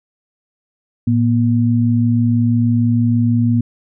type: tone pair together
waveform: sine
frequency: 112.8 / 239 Hz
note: A2 / A#3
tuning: +44 / +43 cents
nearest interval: octave + minor second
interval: 1299 cents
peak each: -14 dBFS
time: 1.07-3.61 s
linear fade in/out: 5 ms
effects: none